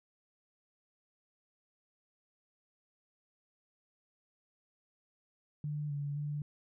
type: tone with pitch steps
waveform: sine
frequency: 148.6 / 143.6 / 147.1 Hz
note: D3 / D3 / D3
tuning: +21 / -39 / +3 cents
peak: -34 dBFS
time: 5.64-6.42 s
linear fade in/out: 2 ms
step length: 260 ms
effects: none